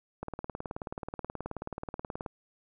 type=click train; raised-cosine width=1 ms; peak=-22 dBFS; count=39; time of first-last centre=0.23-2.262 s; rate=18.7 Hz; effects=none